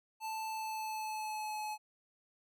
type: tone with pitch glide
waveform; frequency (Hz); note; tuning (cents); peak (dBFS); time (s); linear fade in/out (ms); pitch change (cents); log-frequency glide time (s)
square; 880 to 853.5; A5 to G#5; 0 to +47; -38; 0.2-1.78; 50; -53; 0.48-1.6
effects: none